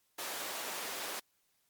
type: high-pass noise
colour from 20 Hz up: pink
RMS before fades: -40 dBFS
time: 0.18-1.2 s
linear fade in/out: 10 ms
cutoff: 490 Hz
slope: 12 dB/octave
effects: white hiss -75 dBFS RMS until 1.69 s + MP3 96 kbps